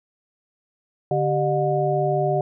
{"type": "tone cluster", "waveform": "sine", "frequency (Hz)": [145.7, 388.9, 608, 722], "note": ["D3", "G4", "D#5", "F#5"], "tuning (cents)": [-13, -14, -40, -43], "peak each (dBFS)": -24, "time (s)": [1.11, 2.41], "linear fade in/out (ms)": 2, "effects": []}